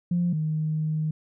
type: tone pair in turn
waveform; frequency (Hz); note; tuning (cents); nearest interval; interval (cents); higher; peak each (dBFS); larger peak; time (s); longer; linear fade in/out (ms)
sine; 174.61 / 155.56; F3 / D#3; 0 / 0; major second; 200; first; -20 / -23; first; 0.11-0.33 / 0.33-1.11; second; 5
effects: tanh soft clip ceiling -16 dBFS